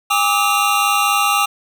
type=tone cluster; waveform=square; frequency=810 / 1173 / 1277 / 2765 Hz; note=G#5 / D6 / D#6 / F7; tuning=-43 / -2 / +45 / -18 cents; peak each=-20 dBFS; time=0.1-1.46 s; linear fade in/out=10 ms; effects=none